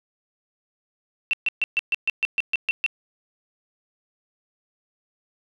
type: tone bursts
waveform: sine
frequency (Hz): 2695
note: E7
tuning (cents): +38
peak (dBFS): -18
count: 11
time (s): 1.31-2.863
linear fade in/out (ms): 0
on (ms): 23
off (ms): 130
effects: none